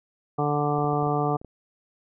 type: harmonic tone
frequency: 146.83 Hz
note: D3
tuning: in tune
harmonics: 1 / 2 / 3 / 4 / 5 / 6 / 7 / 8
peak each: -27 / -30 / -28 / -36 / -27 / -35 / -38 / -31 dBFS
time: 0.38-1.37 s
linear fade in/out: 10 ms
type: clicks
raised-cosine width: 2 ms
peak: -29 dBFS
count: 7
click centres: 0.787 / 0.844 / 0.932 / 1.029 / 1.07 / 1.415 / 1.447 s
effects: none